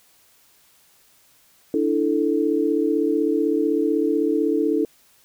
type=chord; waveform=sine; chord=D suspended second; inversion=none; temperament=equal; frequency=293.7 / 329.6 / 440 Hz; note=D4 / E4 / A4; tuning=0 / 0 / 0 cents; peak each=-22 dBFS; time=1.74-4.85 s; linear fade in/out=2 ms; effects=white hiss -57 dBFS RMS until 5.24 s